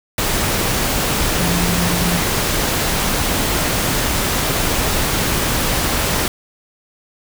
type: tone in noise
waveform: sine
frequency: 174.61 Hz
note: F3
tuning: in tune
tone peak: -19 dBFS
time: 1.4-2.2 s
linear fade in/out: 2 ms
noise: pink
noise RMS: -18 dBFS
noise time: 0.18-6.28 s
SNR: -4 dB
effects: none